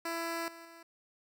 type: tone with level steps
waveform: 10% pulse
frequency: 333.5 Hz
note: E4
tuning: 20 cents sharp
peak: -26 / -40 / -43 dBFS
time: 0.05-0.83 s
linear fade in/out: 5 ms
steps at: 0.48 / 0.65 s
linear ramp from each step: 2 ms
effects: none